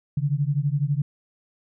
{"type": "beating tone pair", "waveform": "sine", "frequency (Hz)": [138.59, 150.59], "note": ["C#3", "D3"], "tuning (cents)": [0, 44], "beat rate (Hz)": 12, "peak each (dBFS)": [-23, -24], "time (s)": [0.17, 1.02], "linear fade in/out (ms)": 5, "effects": []}